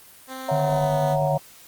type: tone with pitch glide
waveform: 10% pulse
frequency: 261.6 to 247.1 Hz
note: C4 to B3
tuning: 0 to +1 cents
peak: -24 dBFS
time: 0.27-1.17 s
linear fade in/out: 50 ms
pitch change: -99 cents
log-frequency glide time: 0.48-0.95 s
type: chord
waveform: sine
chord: F# dominant seventh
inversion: second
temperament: equal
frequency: 554.4 / 659.3 / 740 / 932.3 Hz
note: C#5 / E5 / F#5 / A#5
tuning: 0 / 0 / 0 / 0 cents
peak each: -24 / -27 / -26 / -30 dBFS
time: 0.48-1.38 s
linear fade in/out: 10 ms
type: tone with tremolo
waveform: sine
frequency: 149.3 Hz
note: D3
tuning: 29 cents sharp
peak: -22 dBFS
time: 0.51-1.38 s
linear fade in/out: 10 ms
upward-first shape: sine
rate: 9.9 Hz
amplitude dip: 35%
effects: white hiss -48 dBFS RMS until 1.67 s + Opus 24 kbps